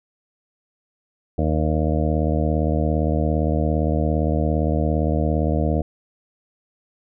harmonic tone, 77.5 Hz, D#2, 6 cents flat, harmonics 1 / 2 / 3 / 4 / 6 / 7 / 8 / 9, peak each -21 / -24 / -26 / -27 / -29 / -29 / -30 / -31 dBFS, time 1.38-5.82 s, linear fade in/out 5 ms, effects none

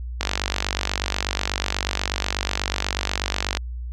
click train, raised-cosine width 0.2 ms, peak -4 dBFS, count 163, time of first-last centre 0.21-3.571 s, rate 48.2 Hz, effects added 60 Hz sine -28 dBFS peak until 3.92 s

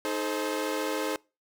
sawtooth chord, A diminished, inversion second, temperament equal with one note detuned, 311.1 / 429.7 / 523.3 Hz, Eb4 / A4 / C5, 0 / -41 / 0 cents, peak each -29 dBFS, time 0.05-1.16 s, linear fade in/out 0 ms, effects noise-tail reverb RT60 0.3 s tail -25 dB re dry

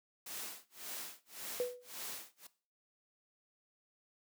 white noise with tremolo, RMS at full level -43 dBFS, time 0.26-2.47 s, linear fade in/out 5 ms, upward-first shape sine, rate 1.8 Hz, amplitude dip 100%
sine tone with exponential decay, 493.9 Hz, B4, in tune, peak -29 dBFS, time 1.6-1.95 s, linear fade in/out 0 ms, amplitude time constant 74 ms
effects noise-tail reverb RT60 0.4 s tail -17 dB re dry + high-pass 200 Hz 12 dB/octave

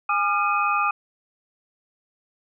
sine tone cluster, 822 / 1204 / 1384 / 2515 Hz, G#5 / D6 / F6 / D#7, -18 / +43 / -16 / +18 cents, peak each -27 / -21 / -28 / -27 dBFS, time 0.09-0.91 s, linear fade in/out 5 ms, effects none

